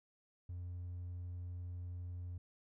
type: tone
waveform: triangle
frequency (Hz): 88.8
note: F2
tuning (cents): +29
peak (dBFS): -39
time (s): 0.49-2.38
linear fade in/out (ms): 5
effects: tanh soft clip ceiling -37 dBFS